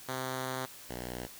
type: tone pair in turn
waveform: 5% pulse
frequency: 130 / 61.12 Hz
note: C3 / B1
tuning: -11 / -17 cents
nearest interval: octave + minor second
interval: 1306 cents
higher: first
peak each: -23 / -27 dBFS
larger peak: first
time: 0.08-0.66 / 0.89-1.27 s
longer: first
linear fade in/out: 10 ms
effects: white hiss -50 dBFS RMS until 1.39 s